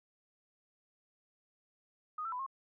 sine tone with pitch steps, 1241 / 1335 / 996 / 1076 Hz, D#6 / E6 / B5 / C6, -5 / +22 / +14 / +48 cents, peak -36 dBFS, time 2.18-2.464 s, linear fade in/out 5 ms, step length 71 ms, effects none

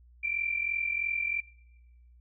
sine tone pair together, 2323 / 2366 Hz, D7 / D7, -20 / +12 cents, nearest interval unison, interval 32 cents, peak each -33 / -29 dBFS, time 0.23-1.41 s, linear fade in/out 10 ms, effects noise-tail reverb RT60 1.0 s tail -21 dB re dry + added 60 Hz sine -54 dBFS peak until 2.2 s

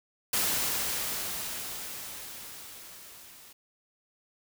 white noise with level ramp, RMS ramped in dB -27 to -52 dBFS, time 0.33-3.53 s, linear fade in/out 5 ms, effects none

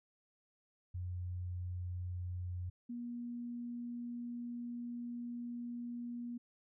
sine tone pair in turn, 89.7 / 239.5 Hz, F2 / A#3, +47 / +47 cents, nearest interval octave + perfect fourth, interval 1700 cents, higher second, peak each -38 / -40 dBFS, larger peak first, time 0.94-2.7 / 2.89-6.38 s, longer second, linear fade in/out 10 ms, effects none

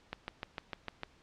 click train, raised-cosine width 0.3 ms, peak -21 dBFS, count 7, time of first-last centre 0.13-1.034 s, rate 6.64 Hz, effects pink hiss -64 dBFS RMS until 1.22 s + low-pass 5000 Hz 12 dB/octave

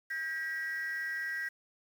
sine tone pair together, 1601 / 1919.7 Hz, G6 / B6, +36 / -50 cents, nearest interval minor third, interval 314 cents, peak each -35 / -34 dBFS, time 0.1-1.49 s, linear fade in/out 10 ms, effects tanh soft clip ceiling -30 dBFS + 9-bit

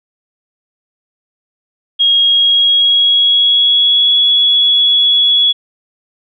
sine tone with pitch glide, 3275 to 3373 Hz, G#7 to G#7, -25 to +26 cents, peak -7 dBFS, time 1.99-5.53 s, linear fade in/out 20 ms, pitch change +51 cents, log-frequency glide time 2.24-4.2 s, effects none

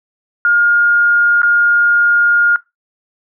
sine tone with dropouts, 1419 Hz, F6, 27 cents sharp, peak -8 dBFS, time 0.45-2.56 s, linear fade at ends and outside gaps 1 ms, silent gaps 1.418-1.431 s, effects noise-tail reverb RT60 0.2 s tail -20 dB re dry

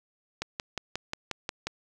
click train, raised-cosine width 0.2 ms, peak -14 dBFS, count 8, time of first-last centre 0.42-1.67 s, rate 5.6 Hz, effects none

